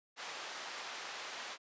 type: band-pass noise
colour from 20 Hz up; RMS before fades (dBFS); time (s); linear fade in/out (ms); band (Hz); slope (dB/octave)
pink; -45; 0.16-1.58; 50; 750 to 6000; 12
effects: resampled to 16000 Hz